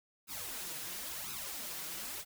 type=noise with flanger; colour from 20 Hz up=white; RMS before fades=-42 dBFS; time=0.27-2.25 s; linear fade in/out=50 ms; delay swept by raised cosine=0.78 to 6.48 ms; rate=0.96 Hz; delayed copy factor=+0.9; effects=none